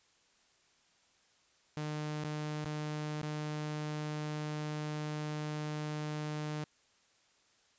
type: tone with dropouts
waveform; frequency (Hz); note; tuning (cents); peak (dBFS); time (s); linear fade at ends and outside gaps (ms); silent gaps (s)
sawtooth; 151.4; D#3; -47; -32; 1.77-6.64; 0; 2.237-2.247 / 2.645-2.658 / 3.216-3.231
effects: white hiss -69 dBFS RMS until 7.78 s + resampled to 16000 Hz